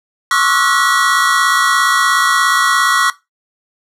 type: tone cluster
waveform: square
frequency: 1089 / 1146 / 1316 / 1454 / 1929 Hz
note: C#6 / D6 / E6 / F#6 / B6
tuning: -31 / -43 / -3 / -31 / -41 cents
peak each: -18 dBFS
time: 0.31-3.1 s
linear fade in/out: 2 ms
effects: noise-tail reverb RT60 0.2 s tail -17 dB re dry + low-pass 11000 Hz 12 dB/octave